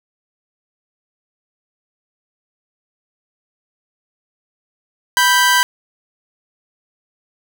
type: tone pair together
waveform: sawtooth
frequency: 985.4 / 1568 Hz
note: B5 / G6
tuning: -4 / 0 cents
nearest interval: minor sixth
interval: 804 cents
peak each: -10 dBFS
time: 5.17-5.63 s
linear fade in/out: 0 ms
effects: none